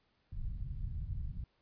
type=low-pass noise; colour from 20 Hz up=pink; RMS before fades=-39 dBFS; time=0.32-1.44 s; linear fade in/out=5 ms; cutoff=130 Hz; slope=24 dB/octave; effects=pink hiss -75 dBFS RMS until 1.61 s + resampled to 11025 Hz